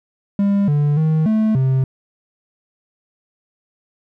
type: tone with pitch steps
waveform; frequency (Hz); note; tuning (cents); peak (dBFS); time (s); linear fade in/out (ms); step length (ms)
triangle; 200.3 / 146.4 / 157.4 / 217.9 / 131.9; G3 / D3 / D#3 / A3 / C3; +38 / -5 / +20 / -17 / +14; -11; 0.39-1.84; 2; 290
effects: none